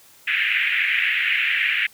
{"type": "band-pass noise", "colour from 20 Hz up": "white", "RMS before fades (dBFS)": -21, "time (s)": [0.27, 1.87], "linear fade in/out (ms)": 10, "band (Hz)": [1700, 2700], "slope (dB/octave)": 48, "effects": ["white hiss -51 dBFS RMS until 1.93 s"]}